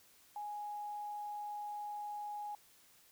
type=tone; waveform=sine; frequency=830.6 Hz; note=G#5; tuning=in tune; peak=-40 dBFS; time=0.36-2.55 s; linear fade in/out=2 ms; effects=white hiss -65 dBFS RMS until 3.11 s